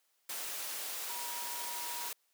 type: tone in noise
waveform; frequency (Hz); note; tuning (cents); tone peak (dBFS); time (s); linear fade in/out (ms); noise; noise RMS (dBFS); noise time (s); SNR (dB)
sine; 957; A#5; +45; -44; 1.09-2.09; 5; white; -40; 0.29-2.13; -7
effects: white hiss -75 dBFS RMS until 2.33 s + high-pass 400 Hz 12 dB/octave